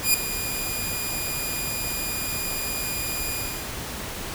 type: tone with ADSR envelope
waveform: 5% pulse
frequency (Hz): 2439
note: D#7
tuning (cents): -35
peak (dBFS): -5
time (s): 0.02-3.75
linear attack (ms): 120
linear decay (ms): 4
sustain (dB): -13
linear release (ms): 400
effects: pink hiss -33 dBFS RMS until 4.34 s